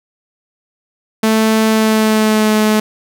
sawtooth tone with pitch glide, 220 to 214.7 Hz, A3 to A3, 0 to -42 cents, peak -6 dBFS, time 1.23-2.8 s, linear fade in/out 5 ms, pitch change -42 cents, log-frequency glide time 1.68-2.53 s, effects none

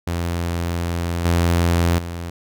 sawtooth tone with level steps, 85.6 Hz, F2, 34 cents flat, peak -17 / -11 / -23 dBFS, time 0.07-2.3 s, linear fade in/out 5 ms, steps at 1.25 / 1.98 s, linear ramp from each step 5 ms, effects none

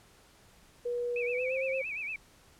sine tone with pitch glide, 483.3 to 530.1 Hz, B4 to C5, -38 to +23 cents, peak -30 dBFS, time 0.85-1.82 s, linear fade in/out 10 ms, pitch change +161 cents, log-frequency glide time 1.28-1.58 s
sine tone with vibrato, 2436 Hz, D#7, 37 cents flat, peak -34 dBFS, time 1.16-2.16 s, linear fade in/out 2 ms, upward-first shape sine, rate 8.7 Hz, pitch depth 140 cents each way
effects pink hiss -60 dBFS RMS until 2.59 s + low-pass 12000 Hz 12 dB/octave

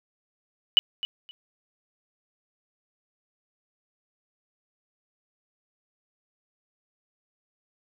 sine tone with echo, 2960 Hz, F#7, in tune, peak -12 dBFS, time 0.77-0.79 s, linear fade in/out 0 ms, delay 260 ms, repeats 2, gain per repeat -15 dB, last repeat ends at 1.31 s, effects none

